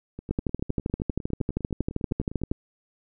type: two click trains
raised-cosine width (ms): 3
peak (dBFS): -12 / -23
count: 29 / 24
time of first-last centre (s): 0.31-2.515 / 0.19-2.518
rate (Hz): 12.7 / 9.88
effects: none

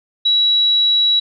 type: tone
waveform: sine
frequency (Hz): 3900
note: B7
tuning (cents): -23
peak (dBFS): -11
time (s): 0.25-1.2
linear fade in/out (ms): 10
effects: none

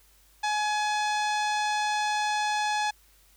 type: harmonic tone with a mistuned harmonic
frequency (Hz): 843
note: G#5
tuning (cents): +26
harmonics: 1 / 2 / 3 / 4 / 5 / 6 / 7 / 8 / 10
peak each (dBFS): -26 / -32 / -36 / -38 / -40 / -42 / -43 / -44 / -46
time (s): 0.43-2.91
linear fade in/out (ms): 10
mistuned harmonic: 4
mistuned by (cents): +40
effects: added 50 Hz sine -61 dBFS peak until 3.36 s + white hiss -61 dBFS RMS until 3.36 s

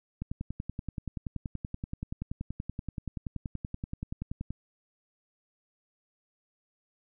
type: click train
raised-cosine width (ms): 5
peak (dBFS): -22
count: 46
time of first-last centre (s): 0.22-4.506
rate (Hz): 10.5
effects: none

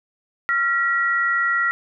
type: tone pair together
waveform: sine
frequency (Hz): 1379 / 1919.1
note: F6 / A#6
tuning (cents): -22 / +50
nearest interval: tritone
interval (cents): 572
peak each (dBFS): -20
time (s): 0.49-1.71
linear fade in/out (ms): 0
effects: none

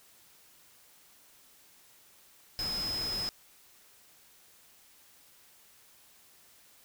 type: tone in noise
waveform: sine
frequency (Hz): 5100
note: D#8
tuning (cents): +42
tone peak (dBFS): -32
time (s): 2.59-3.29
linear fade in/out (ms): 0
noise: pink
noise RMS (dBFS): -41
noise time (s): 2.59-3.29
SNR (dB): +6
effects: white hiss -60 dBFS RMS until 6.84 s

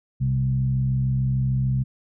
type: tone with frequency modulation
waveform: sine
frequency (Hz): 129.5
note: C3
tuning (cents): -17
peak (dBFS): -19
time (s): 0.2-1.84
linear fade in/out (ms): 20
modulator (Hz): 66.7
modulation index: 0.56
effects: none

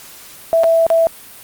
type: tone with dropouts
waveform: sine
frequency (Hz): 659.3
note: E5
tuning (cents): 0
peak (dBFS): -9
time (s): 0.53-1.07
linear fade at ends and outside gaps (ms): 0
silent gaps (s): 0.635-0.641 / 0.866-0.902
effects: white hiss -38 dBFS RMS until 1.43 s + Opus 48 kbps

